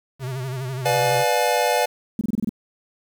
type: tone with vibrato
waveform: square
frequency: 130.2 Hz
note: C3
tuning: 8 cents flat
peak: -27 dBFS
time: 0.19-1.25 s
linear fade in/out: 50 ms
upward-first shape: sine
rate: 12 Hz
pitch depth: 81 cents each way
type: chord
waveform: square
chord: B diminished seventh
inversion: none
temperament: just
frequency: 493.9 / 592.7 / 711.2 / 853.4 Hz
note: B4 / D5 / F5 / Ab5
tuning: 0 / +16 / +31 / +47 cents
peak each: -24 dBFS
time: 0.85-1.86 s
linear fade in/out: 10 ms
type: tone bursts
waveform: sine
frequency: 217.3 Hz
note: A3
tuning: 21 cents flat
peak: -18 dBFS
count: 7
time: 2.19-2.493 s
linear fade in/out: 2 ms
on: 21 ms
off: 26 ms
effects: 8-bit